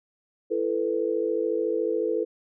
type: chord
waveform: sine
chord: E suspended fourth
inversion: none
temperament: equal with one note detuned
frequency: 334.8 / 440 / 493.9 Hz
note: E4 / A4 / B4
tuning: +27 / 0 / 0 cents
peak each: -29 / -26 / -28 dBFS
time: 0.5-2.25 s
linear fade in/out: 20 ms
effects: none